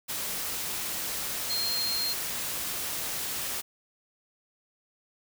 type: tone in noise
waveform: sine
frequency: 4205 Hz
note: C8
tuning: 8 cents sharp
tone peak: -28 dBFS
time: 1.49-2.14 s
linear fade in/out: 20 ms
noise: white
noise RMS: -33 dBFS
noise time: 0.08-3.62 s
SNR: +2 dB
effects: none